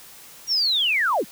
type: linear sweep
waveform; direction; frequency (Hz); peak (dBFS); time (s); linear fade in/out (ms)
sine; down; 5740 to 138.59; -18; 0.47-1.25; 50
effects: white hiss -45 dBFS RMS until 1.31 s